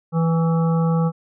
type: harmonic tone with a mistuned harmonic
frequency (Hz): 164.81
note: E3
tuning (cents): 0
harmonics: 1 / 3 / 5 / 7 / 8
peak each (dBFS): -16 / -26 / -30 / -33 / -34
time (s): 0.12-1.12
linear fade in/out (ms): 50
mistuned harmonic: 7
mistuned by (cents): -24
effects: none